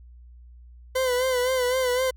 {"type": "tone with vibrato", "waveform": "40% pulse", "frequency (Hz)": 507, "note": "B4", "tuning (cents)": 45, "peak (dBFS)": -20, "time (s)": [0.95, 2.11], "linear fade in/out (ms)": 10, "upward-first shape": "sine", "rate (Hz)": 3.9, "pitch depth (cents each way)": 56, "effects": ["added 60 Hz sine -44 dBFS peak until 2.16 s", "MP3 96 kbps"]}